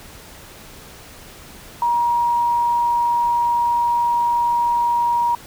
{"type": "tone", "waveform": "sine", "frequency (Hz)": 950, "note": "A#5", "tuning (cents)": 33, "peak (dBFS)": -15, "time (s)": [1.82, 5.35], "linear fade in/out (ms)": 2, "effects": ["pink hiss -41 dBFS RMS until 5.46 s"]}